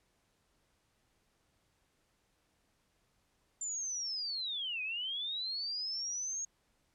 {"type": "linear two-way sweep", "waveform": "sine", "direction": "down then up", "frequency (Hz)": [7250, 2463, 6620], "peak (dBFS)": -35, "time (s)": [3.61, 6.45], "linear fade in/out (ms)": 5, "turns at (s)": 4.82, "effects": ["pink hiss -75 dBFS RMS until 6.94 s", "low-pass 11000 Hz 12 dB/octave"]}